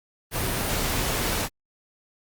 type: noise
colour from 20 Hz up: pink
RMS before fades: -26 dBFS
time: 0.31-1.49 s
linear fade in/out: 50 ms
effects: Opus 32 kbps